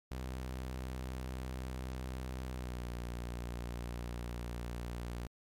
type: tone with pitch glide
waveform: sawtooth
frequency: 63.9 to 59.62 Hz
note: C2 to A#1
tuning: -40 to +40 cents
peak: -35 dBFS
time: 0.11-5.27 s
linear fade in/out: 5 ms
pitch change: -120 cents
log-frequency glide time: 2.49-2.89 s
effects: MP3 64 kbps